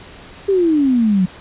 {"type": "exponential sweep", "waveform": "sine", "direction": "down", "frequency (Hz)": [405.3, 178.1], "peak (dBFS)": -11, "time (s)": [0.48, 1.26], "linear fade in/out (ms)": 10, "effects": ["pink hiss -39 dBFS RMS until 1.4 s", "resampled to 8000 Hz"]}